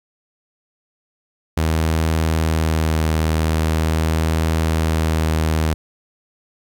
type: tone with vibrato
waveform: sawtooth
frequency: 79.7 Hz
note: D#2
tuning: 42 cents sharp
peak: -12 dBFS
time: 1.57-5.74 s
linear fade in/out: 5 ms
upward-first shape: sine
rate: 0.43 Hz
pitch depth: 12 cents each way
effects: 9-bit